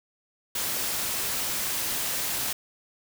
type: noise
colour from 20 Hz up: white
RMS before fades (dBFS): -29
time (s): 0.55-2.53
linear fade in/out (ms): 5
effects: none